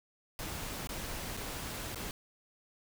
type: noise with dropouts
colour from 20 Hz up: pink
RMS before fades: -40 dBFS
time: 0.39-2.11 s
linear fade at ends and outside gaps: 1 ms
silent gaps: 0.872-0.891 / 1.368-1.372 / 1.947-1.957 s
effects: none